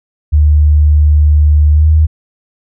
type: tone with pitch glide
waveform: sine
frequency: 75 to 78 Hz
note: D2 to D#2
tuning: +37 to +5 cents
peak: -4 dBFS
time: 0.32-2.07 s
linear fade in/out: 20 ms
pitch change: +68 cents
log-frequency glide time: 1.72-1.88 s
effects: none